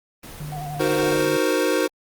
pink noise, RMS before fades -39 dBFS, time 0.23-1.26 s, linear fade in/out 5 ms
sine tone, 149.2 Hz, D3, 28 cents sharp, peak -30 dBFS, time 0.4-1.37 s, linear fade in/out 5 ms
sine tone with vibrato, 726 Hz, F#5, 33 cents flat, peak -31 dBFS, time 0.52-1.13 s, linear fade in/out 2 ms, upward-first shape square, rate 11 Hz, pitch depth 48 cents each way
square chord, C half-diminished seventh, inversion first, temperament equal, 311.1 / 370 / 466.2 / 523.3 Hz, Eb4 / Gb4 / Bb4 / C5, 0 / 0 / 0 / 0 cents, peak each -25 dBFS, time 0.79-1.88 s, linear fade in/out 20 ms
effects Opus 24 kbps

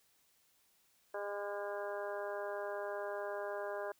harmonic tone with a mistuned harmonic, 203.4 Hz, G#3, 36 cents flat, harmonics 2 / 3 / 4 / 5 / 6 / 7 / 8, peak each -43 / -41 / -48 / -48 / -53 / -51 / -49 dBFS, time 1.14-3.92 s, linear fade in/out 5 ms, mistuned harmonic 6, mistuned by -31 cents, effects white hiss -72 dBFS RMS until 3.99 s

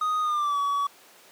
triangle tone with pitch glide, 1244.5 to 1134.6 Hz, D#6 to C#6, 0 to +40 cents, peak -21 dBFS, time 0.01-0.87 s, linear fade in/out 5 ms, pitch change -160 cents, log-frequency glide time 0.21-0.59 s, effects pink hiss -52 dBFS RMS until 1.31 s + high-pass 400 Hz 12 dB/octave

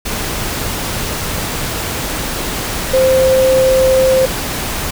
sine tone in noise, 523 Hz, C5, 1 cent flat, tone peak -8 dBFS, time 2.93-4.26 s, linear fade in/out 10 ms, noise pink, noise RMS -20 dBFS, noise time 0.05-4.91 s, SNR +9 dB, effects none

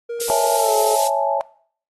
triangle tone with pitch glide, 470 to 431 Hz, A#4 to A4, +14 to -36 cents, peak -22 dBFS, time 0.09-0.96 s, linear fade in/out 10 ms, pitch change -150 cents, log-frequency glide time 0.56-0.73 s
white high-pass noise, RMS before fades -24 dBFS, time 0.2-1.08 s, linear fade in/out 2 ms, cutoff 4200 Hz, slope 12 dB/octave
sine chord, A major seventh, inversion first, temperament equal, 554.4 / 659.3 / 830.6 / 880 Hz, C#5 / E5 / G#5 / A5, 0 / 0 / 0 / 0 cents, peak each -22 dBFS, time 0.3-1.41 s, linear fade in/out 0 ms
effects noise-tail reverb RT60 0.5 s tail -20 dB re dry + AAC 32 kbps

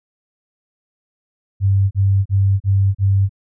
sine tone bursts, 98 Hz, G2, in tune, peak -11 dBFS, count 5, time 1.6-3.294 s, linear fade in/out 50 ms, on 310 ms, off 36 ms, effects none

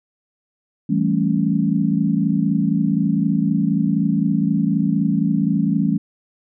sine chord, A dominant seventh, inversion second, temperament equal, 164.81 / 196 / 220 / 277.2 Hz, E3 / G3 / A3 / C#4, 0 / 0 / 0 / 0 cents, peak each -21 / -20 / -21 / -22 dBFS, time 0.89-5.98 s, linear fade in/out 10 ms, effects none

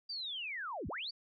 sine linear two-way sweep, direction down then up, 4774 to 44.25 to 4774 Hz, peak -38 dBFS, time 0.09-1.11 s, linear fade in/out 10 ms, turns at 0.88 s, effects none

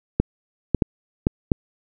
clicks, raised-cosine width 3 ms, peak -3 dBFS, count 5, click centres 0.2 / 0.747 / 0.822 / 1.269 / 1.518 s, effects none

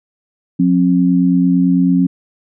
sine tone pair together, 179.2 / 268.2 Hz, F3 / C4, +45 / +43 cents, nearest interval perfect fifth, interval 698 cents, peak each -12 dBFS, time 0.59-2.07 s, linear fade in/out 10 ms, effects none

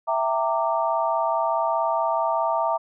sine chord, E half-diminished seventh, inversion none, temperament equal with one note detuned, 659.3 / 784 / 920.6 / 1174.7 Hz, E5 / G5 / Bb5 / D6, 0 / 0 / -22 / 0 cents, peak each -24 / -30 / -24 / -28 dBFS, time 0.07-2.78 s, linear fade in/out 20 ms, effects none

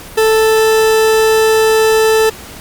40% pulse tone, 440.1 Hz, A4, in tune, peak -7 dBFS, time 0.17-2.3 s, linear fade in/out 10 ms, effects pink hiss -32 dBFS RMS until 2.6 s + Opus 48 kbps

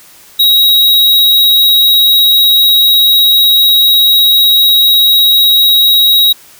square tone, 3821 Hz, A#7, 42 cents sharp, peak -5 dBFS, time 0.39-6.33 s, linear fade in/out 10 ms, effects white hiss -39 dBFS RMS until 6.59 s

